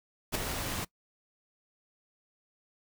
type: noise with ADSR envelope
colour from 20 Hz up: pink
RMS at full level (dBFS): -27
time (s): 0.32-0.85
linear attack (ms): 33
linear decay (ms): 4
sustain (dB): -8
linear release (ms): 11
effects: noise-tail reverb RT60 0.1 s tail -22 dB re dry